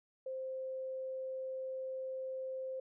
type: tone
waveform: sine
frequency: 523.3 Hz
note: C5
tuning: in tune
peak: -38 dBFS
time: 0.26-2.8 s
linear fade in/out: 5 ms
effects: none